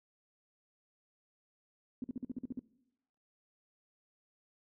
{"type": "tone bursts", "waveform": "sine", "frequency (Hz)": 251.9, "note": "B3", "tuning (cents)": 34, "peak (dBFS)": -35, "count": 9, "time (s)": [2.02, 2.593], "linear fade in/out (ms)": 2, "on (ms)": 21, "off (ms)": 48, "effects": ["noise-tail reverb RT60 0.9 s tail -22 dB re dry"]}